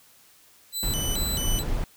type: tone with vibrato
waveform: 15% pulse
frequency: 3459 Hz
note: A7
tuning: 30 cents flat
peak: -21 dBFS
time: 0.72-1.64 s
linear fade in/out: 50 ms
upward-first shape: square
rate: 2.3 Hz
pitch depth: 250 cents each way
type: noise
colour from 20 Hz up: brown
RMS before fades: -27 dBFS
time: 0.83-1.84 s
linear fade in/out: 0 ms
effects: white hiss -56 dBFS RMS until 1.96 s